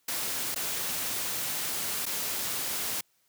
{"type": "noise with dropouts", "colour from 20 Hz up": "white", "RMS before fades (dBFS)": -32, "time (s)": [0.08, 3.01], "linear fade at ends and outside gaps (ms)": 5, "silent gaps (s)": [[0.546, 0.559], [2.056, 2.063]], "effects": ["white hiss -70 dBFS RMS until 3.28 s", "high-pass 80 Hz 12 dB/octave"]}